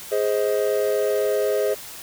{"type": "chord", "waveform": "triangle", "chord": "Ab major", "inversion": "none", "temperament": "equal with one note detuned", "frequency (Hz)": [415.3, 523.3, 631.7], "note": ["Ab4", "C5", "Eb5"], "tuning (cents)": [0, 0, 26], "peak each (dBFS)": [-20, -22, -23], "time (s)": [0.11, 1.75], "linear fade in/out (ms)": 20, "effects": ["white hiss -38 dBFS RMS until 2.02 s"]}